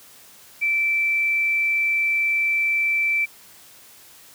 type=tone; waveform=sine; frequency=2331 Hz; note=D7; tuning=14 cents flat; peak=-18 dBFS; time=0.61-3.26 s; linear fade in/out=20 ms; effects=white hiss -48 dBFS RMS until 4.34 s + high-pass 60 Hz 12 dB/octave